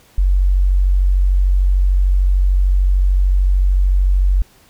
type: tone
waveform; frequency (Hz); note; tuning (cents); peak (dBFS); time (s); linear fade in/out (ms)
sine; 46.7; F#1; +17; -10; 0.18-4.42; 0
effects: pink hiss -50 dBFS RMS until 4.69 s